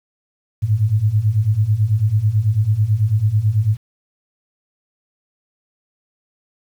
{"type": "beating tone pair", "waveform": "sine", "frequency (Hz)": [101.4, 110.5], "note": ["G#2", "A2"], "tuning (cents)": [-41, 8], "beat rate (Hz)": 9.1, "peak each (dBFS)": [-18, -15], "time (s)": [0.62, 3.77], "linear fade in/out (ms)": 20, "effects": ["8-bit"]}